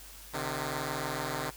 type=tone pair together; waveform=5% pulse; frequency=130.81 / 151.48 Hz; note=C3 / D#3; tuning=0 / -46 cents; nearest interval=minor third; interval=254 cents; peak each=-24 dBFS; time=0.33-1.51 s; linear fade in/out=20 ms; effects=added 50 Hz sine -52 dBFS peak until 1.56 s + white hiss -50 dBFS RMS until 1.56 s